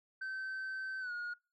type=tone with pitch glide; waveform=sine; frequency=1542 to 1438.7 Hz; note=G6 to F#6; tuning=-29 to -49 cents; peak=-35 dBFS; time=0.21-1.34 s; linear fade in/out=10 ms; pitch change=-120 cents; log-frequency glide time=1-1.12 s; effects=noise-tail reverb RT60 0.3 s tail -26 dB re dry + tanh soft clip ceiling -37 dBFS